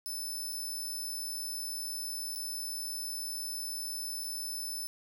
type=tone with dropouts; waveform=15% pulse; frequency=5274 Hz; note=E8; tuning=in tune; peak=-30 dBFS; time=0.06-4.87 s; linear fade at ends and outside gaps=0 ms; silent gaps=0.525-0.529 / 2.351-2.359 / 4.238-4.243 s; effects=none